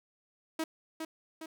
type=tone with echo; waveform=sawtooth; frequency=320 Hz; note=D#4; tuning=49 cents sharp; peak=-27 dBFS; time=0.59-0.64 s; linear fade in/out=5 ms; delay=410 ms; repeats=2; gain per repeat=-5 dB; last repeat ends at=1.46 s; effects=none